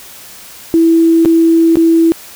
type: tone with dropouts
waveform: sine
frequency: 329.6 Hz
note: E4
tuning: in tune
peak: -5 dBFS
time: 0.74-2.12 s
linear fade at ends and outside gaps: 0 ms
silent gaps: 1.25-1.257 / 1.756-1.77 s
effects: white hiss -34 dBFS RMS until 2.35 s